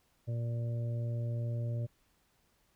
harmonic tone, 117.4 Hz, A#2, 13 cents sharp, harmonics 1 / 2 / 3 / 4 / 5, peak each -32 / -49 / -51 / -53 / -47 dBFS, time 0.27-1.87 s, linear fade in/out 20 ms, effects pink hiss -72 dBFS RMS until 2.75 s

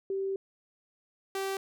sine / sawtooth tone pair in turn, 388.2 / 388.2 Hz, G4 / G4, -17 / -17 cents, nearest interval unison, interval 0 cents, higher neither, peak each -29 / -27 dBFS, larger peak second, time 0.1-0.36 / 1.35-1.57 s, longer first, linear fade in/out 2 ms, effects none

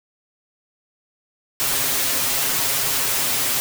white noise with comb filter, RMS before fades -21 dBFS, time 1.6-3.6 s, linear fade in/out 0 ms, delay 7.4 ms, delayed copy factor +0.95, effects none

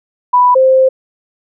sine tone pair in turn, 989 / 523.9 Hz, B5 / C5, +2 / +2 cents, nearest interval major seventh, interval 1100 cents, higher first, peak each -5 dBFS, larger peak neither, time 0.33-0.55 / 0.55-0.89 s, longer second, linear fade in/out 10 ms, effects none

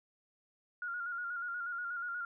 sine tone with vibrato, 1418 Hz, F6, 26 cents sharp, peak -36 dBFS, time 0.82-2.25 s, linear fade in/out 2 ms, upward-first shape square, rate 8.3 Hz, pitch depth 38 cents each way, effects none

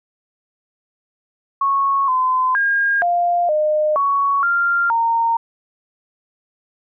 sine tone with pitch steps, 1102 / 1024 / 1620 / 699 / 610 / 1117 / 1391 / 921 Hz, C#6 / C6 / G#6 / F5 / D#5 / C#6 / F6 / A#5, -11 / -38 / -43 / +1 / -34 / +13 / -7 / -21 cents, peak -14 dBFS, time 1.61-5.37 s, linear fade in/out 5 ms, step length 470 ms, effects none

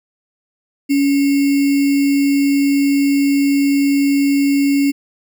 sine tone with sample-and-hold, 280.4 Hz, C#4, 20 cents sharp, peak -11 dBFS, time 0.89-4.92 s, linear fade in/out 20 ms, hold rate 2450 Hz, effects none

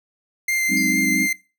45% pulse tone with vibrato, 2093 Hz, C7, in tune, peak -19 dBFS, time 0.48-1.33 s, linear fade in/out 5 ms, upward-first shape sine, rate 4.4 Hz, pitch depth 11 cents each way
sine chord, Ab dominant seventh, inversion third, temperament equal, 185 / 207.7 / 261.6 / 311.1 Hz, Gb3 / Ab3 / C4 / Eb4, 0 / 0 / 0 / 0 cents, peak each -25 / -27 / -24 / -26 dBFS, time 0.68-1.28 s, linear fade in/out 50 ms
sine tone with exponential decay, 4852 Hz, D#8, 44 cents flat, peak -27 dBFS, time 0.77-1.07 s, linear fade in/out 1 ms, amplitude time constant 64 ms
effects noise-tail reverb RT60 0.3 s tail -19 dB re dry

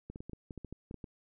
clicks, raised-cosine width 3 ms, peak -30 dBFS, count 12, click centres 0.1 / 0.159 / 0.205 / 0.296 / 0.333 / 0.508 / 0.577 / 0.647 / 0.726 / 0.911 / 0.943 / 1.042 s, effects none

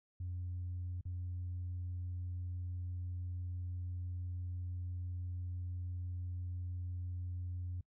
sine tone with dropouts, 89.4 Hz, F2, 41 cents sharp, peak -37 dBFS, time 0.2-7.81 s, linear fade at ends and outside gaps 5 ms, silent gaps 1.011-1.053 s, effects noise-tail reverb RT60 0.1 s tail -25 dB re dry + tanh soft clip ceiling -35 dBFS

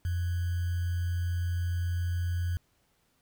sine tone with sample-and-hold, 87.3 Hz, F2, in tune, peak -27 dBFS, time 0.05-2.57 s, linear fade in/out 0 ms, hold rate 1575 Hz, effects pink hiss -71 dBFS RMS until 3.21 s

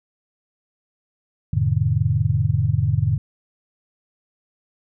sine chord, E dominant seventh, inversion none, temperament just, 82.41 / 103.01 / 123.61 / 148.33 Hz, E2 / G#2 / B2 / D3, 0 / -14 / +2 / +18 cents, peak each -26 / -20 / -22 / -22 dBFS, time 1.53-3.18 s, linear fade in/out 5 ms, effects none

